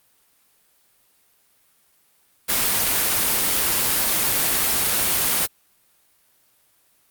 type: noise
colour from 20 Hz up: white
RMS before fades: -20 dBFS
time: 2.48-5.47 s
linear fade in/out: 20 ms
effects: white hiss -61 dBFS RMS until 7.1 s + Opus 32 kbps